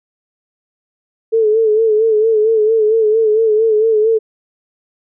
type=tone with vibrato; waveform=sine; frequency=438 Hz; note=A4; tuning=8 cents flat; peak=-9 dBFS; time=1.32-4.19 s; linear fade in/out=20 ms; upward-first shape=sine; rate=4.4 Hz; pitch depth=60 cents each way; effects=none